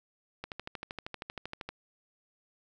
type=click train; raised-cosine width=0.3 ms; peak=-22 dBFS; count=17; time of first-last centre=0.44-1.69 s; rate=12.8 Hz; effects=none